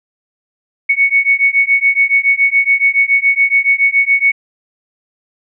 sine beating tone pair, 2217 / 2224.1 Hz, C#7 / C#7, 0 / +5 cents, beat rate 7.1 Hz, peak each -12 dBFS, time 0.89-4.32 s, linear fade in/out 10 ms, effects none

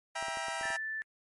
20% pulse chord, E diminished, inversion none, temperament just, 659.3 / 791.1 / 949.3 Hz, E5 / G5 / Bb5, 0 / +16 / +31 cents, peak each -34 dBFS, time 0.15-0.77 s, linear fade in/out 10 ms
clicks, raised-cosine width 1 ms, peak -32 dBFS, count 7, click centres 0.226 / 0.284 / 0.372 / 0.484 / 0.611 / 0.655 / 0.704 s
sine tone, 1760 Hz, A6, in tune, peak -34 dBFS, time 0.63-1.02 s, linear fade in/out 0 ms
effects MP3 48 kbps

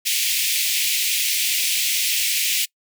pink high-pass noise, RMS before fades -21 dBFS, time 0.05-2.66 s, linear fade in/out 20 ms, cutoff 2200 Hz, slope 48 dB/octave, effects noise-tail reverb RT60 0.1 s tail -24 dB re dry

